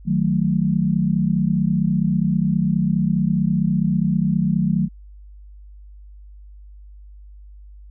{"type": "chord", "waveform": "sine", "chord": "D# diminished", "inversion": "none", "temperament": "equal", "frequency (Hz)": [155.56, 185, 220], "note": ["D#3", "F#3", "A3"], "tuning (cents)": [0, 0, 0], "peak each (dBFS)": [-21, -19, -22], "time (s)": [0.05, 4.89], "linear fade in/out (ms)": 50, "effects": ["added 50 Hz sine -39 dBFS peak until 7.9 s"]}